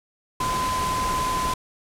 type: tone in noise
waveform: sine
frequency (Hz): 1020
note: C6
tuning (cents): -44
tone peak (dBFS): -23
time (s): 0.4-1.54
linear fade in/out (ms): 5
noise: pink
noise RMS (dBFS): -29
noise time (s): 0.4-1.54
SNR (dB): +3
effects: low-pass 11000 Hz 12 dB/octave